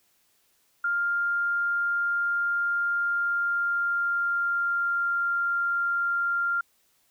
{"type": "tone with pitch glide", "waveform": "sine", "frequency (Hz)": [1400, 1391.9], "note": ["F6", "F6"], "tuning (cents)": [4, -6], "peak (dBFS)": -23, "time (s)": [0.84, 6.61], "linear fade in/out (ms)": 5, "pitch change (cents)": -10, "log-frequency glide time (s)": [2.99, 5.15], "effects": ["white hiss -67 dBFS RMS until 7.1 s"]}